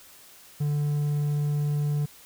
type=tone; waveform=triangle; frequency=146.83 Hz; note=D3; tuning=in tune; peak=-21 dBFS; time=0.6-2.06 s; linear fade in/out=10 ms; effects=white hiss -51 dBFS RMS until 2.25 s